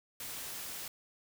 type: noise with amplitude modulation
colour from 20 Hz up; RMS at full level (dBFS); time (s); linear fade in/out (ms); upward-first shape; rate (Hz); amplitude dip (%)
white; -41; 0.2-0.88; 2; sine; 228; 30
effects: none